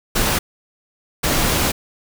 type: noise bursts at uneven times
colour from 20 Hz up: pink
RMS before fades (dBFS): -18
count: 2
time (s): 0.15-0.39 / 1.23-1.72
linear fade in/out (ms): 10
effects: none